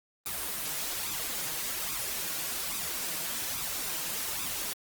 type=noise with flanger; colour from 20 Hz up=white; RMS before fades=-34 dBFS; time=0.26-4.73 s; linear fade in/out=0 ms; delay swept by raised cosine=0.81 to 6.41 ms; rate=1.2 Hz; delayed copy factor=+0.6; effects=Opus 24 kbps